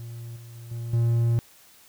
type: tone with level steps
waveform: triangle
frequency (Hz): 117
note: A#2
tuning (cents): +7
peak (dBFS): -33 / -39 / -37 / -28 / -17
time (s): 0-1.39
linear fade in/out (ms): 0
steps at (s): 0.36 / 0.55 / 0.71 / 0.93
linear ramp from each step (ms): 5
effects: white hiss -54 dBFS RMS until 1.88 s